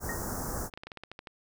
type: band-stop noise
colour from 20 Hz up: pink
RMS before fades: -35 dBFS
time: 0-0.7 s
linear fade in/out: 50 ms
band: 1600 to 5600 Hz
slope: 48 dB/octave
type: tone with exponential decay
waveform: sine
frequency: 1864.7 Hz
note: A#6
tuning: in tune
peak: -32 dBFS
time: 0.09-0.26 s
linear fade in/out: 2 ms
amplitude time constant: 36 ms
type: clicks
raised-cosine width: 0.3 ms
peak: -26 dBFS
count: 10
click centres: 0.738 / 0.775 / 0.835 / 0.87 / 0.918 / 0.973 / 1.036 / 1.116 / 1.191 / 1.272 s
effects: none